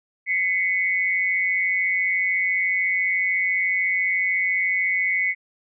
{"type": "tone pair together", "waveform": "sine", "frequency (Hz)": [2024, 2210], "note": ["B6", "C#7"], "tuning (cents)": [42, -6], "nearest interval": "major second", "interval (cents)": 152, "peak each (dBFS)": [-22, -22], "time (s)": [0.26, 5.35], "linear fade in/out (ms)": 50, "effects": []}